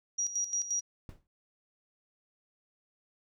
sine tone with tremolo, 5750 Hz, F8, 50 cents sharp, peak -28 dBFS, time 0.18-0.81 s, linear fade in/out 10 ms, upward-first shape square, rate 5.7 Hz, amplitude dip 70%
brown noise with exponential decay, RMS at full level -43 dBFS, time 1.09-1.27 s, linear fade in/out 1 ms, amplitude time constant 38 ms
effects none

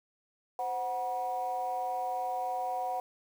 sine tone with amplitude modulation, 740 Hz, F#5, in tune, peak -26 dBFS, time 0.59-3 s, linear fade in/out 2 ms, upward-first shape sine, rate 223 Hz, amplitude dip 90%, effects tanh soft clip ceiling -22 dBFS + 9-bit

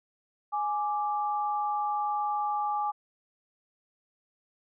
sine tone pair together, 833.4 / 1174.7 Hz, G#5 / D6, +6 / 0 cents, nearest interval tritone, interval 594 cents, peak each -28 / -32 dBFS, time 0.52-2.92 s, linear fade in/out 20 ms, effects none

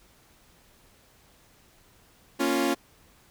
sawtooth chord, Bb minor, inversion none, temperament equal, 233.1 / 277.2 / 349.2 Hz, Bb3 / Db4 / F4, 0 / 0 / 0 cents, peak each -27 / -22 / -23 dBFS, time 2.39-2.75 s, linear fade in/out 20 ms, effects pink hiss -59 dBFS RMS until 3.3 s

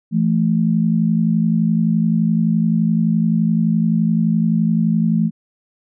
sine tone pair together, 168.31 / 220 Hz, E3 / A3, +36 / 0 cents, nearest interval perfect fourth, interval 464 cents, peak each -16 dBFS, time 0.11-5.31 s, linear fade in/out 50 ms, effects none

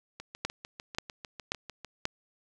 two click trains, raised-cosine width 0.2 ms, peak -24 / -12 dBFS, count 12 / 4, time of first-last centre 0.2-1.847 / 0.45-2.054 s, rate 6.68 / 1.87 Hz, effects none

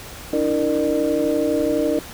sine tone cluster, 291.3 / 323.3 / 465.1 / 600 Hz, D4 / E4 / A#4 / D5, -14 / -34 / -4 / +37 cents, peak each -22 dBFS, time 0.33-1.99 s, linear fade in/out 2 ms, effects tanh soft clip ceiling -9 dBFS + pink hiss -37 dBFS RMS until 2.13 s

